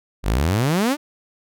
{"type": "exponential sweep", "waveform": "sawtooth", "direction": "up", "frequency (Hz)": [44.61, 311.1], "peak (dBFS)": -13, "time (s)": [0.23, 0.97], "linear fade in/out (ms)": 50, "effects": []}